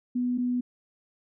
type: tone pair in turn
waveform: sine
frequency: 246.9 / 246.9 Hz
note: B3 / B3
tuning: 0 / 0 cents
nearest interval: unison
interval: 0 cents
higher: neither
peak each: -24 dBFS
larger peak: neither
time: 0.15-0.38 / 0.38-0.61 s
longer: neither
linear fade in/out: 10 ms
effects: none

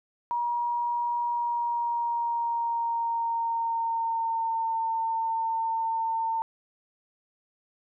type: tone with pitch glide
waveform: sine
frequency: 954 to 903.6 Hz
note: A#5 to A5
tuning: +40 to +46 cents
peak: -25 dBFS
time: 0.31-6.42 s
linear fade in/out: 0 ms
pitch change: -94 cents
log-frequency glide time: 1.23-4.76 s
effects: none

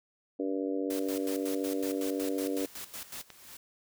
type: harmonic tone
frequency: 96.1 Hz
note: G2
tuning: 34 cents flat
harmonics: 3 / 4 / 5 / 6 / 7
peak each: -32 / -37 / -35 / -41 / -47 dBFS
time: 0.39-2.66 s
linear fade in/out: 10 ms
type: noise with tremolo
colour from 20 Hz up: white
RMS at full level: -41 dBFS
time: 0.9-3.23 s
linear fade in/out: 5 ms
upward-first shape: square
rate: 5.4 Hz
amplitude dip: 75%
type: clicks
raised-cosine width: 0.2 ms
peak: -28 dBFS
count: 2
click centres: 2.606 / 3.303 s
type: noise with exponential growth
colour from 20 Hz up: white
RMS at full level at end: -46 dBFS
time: 2.74-3.57 s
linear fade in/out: 5 ms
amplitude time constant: 180 ms
effects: none

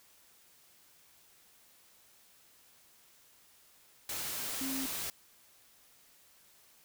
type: tone in noise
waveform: sine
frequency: 267.2 Hz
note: C4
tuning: 36 cents sharp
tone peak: -36 dBFS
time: 4.61-4.86 s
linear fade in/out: 2 ms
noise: white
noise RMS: -38 dBFS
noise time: 4.09-5.1 s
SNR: -1 dB
effects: white hiss -63 dBFS RMS until 6.84 s

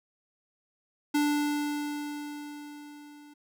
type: tone with level ramp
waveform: square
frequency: 293.7 Hz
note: D4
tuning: in tune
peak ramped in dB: -23 to -50 dBFS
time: 1.14-3.34 s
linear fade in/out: 10 ms
effects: none

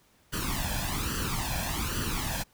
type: noise with flanger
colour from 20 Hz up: pink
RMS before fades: -31 dBFS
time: 0.32-2.44 s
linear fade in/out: 20 ms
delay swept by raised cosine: 0.66 to 1.22 ms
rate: 1.2 Hz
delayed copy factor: +0.75
effects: pink hiss -64 dBFS RMS until 2.53 s

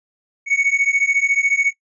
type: beating tone pair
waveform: triangle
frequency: 2217 / 2231 Hz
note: C#7 / C#7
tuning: 0 / +11 cents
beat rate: 14 Hz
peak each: -16 dBFS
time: 0.46-1.73 s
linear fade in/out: 50 ms
effects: noise-tail reverb RT60 0.1 s tail -19 dB re dry + resampled to 22050 Hz

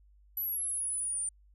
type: exponential sweep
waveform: sine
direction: down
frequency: 11940 to 9040 Hz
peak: -31 dBFS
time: 0.37-1.29 s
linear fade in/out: 2 ms
effects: added 50 Hz sine -58 dBFS peak until 1.54 s

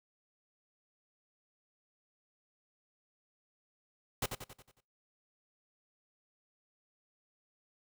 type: noise with echo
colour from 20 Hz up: pink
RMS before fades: -33 dBFS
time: 4.22-4.26 s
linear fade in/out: 5 ms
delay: 91 ms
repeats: 6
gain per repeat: -6 dB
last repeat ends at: 4.806 s
effects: noise-tail reverb RT60 0.3 s tail -22 dB re dry

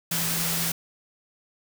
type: tone in noise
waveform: sine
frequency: 167.1 Hz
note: E3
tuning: 24 cents sharp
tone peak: -32 dBFS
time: 0.11-0.72 s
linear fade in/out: 5 ms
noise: white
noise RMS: -27 dBFS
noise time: 0.11-0.72 s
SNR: -8 dB
effects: none

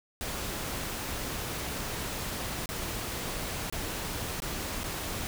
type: noise with dropouts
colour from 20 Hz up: pink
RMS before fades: -35 dBFS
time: 0.21-5.27 s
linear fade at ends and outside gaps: 0 ms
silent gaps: 2.658-2.69 / 3.699-3.725 / 4.402-4.421 / 4.834-4.841 s
effects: none

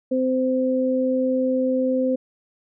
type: tone pair together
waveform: sine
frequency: 258.1 / 517 Hz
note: C4 / C5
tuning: -23 / -21 cents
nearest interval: octave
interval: 1202 cents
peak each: -21 dBFS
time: 0.11-2.16 s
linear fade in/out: 10 ms
effects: none

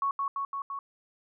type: tone with echo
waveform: sine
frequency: 1108.7 Hz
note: C#6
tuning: in tune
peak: -25 dBFS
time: 0.02-0.11 s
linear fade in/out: 2 ms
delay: 170 ms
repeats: 4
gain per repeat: -2 dB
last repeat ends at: 0.79 s
effects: none

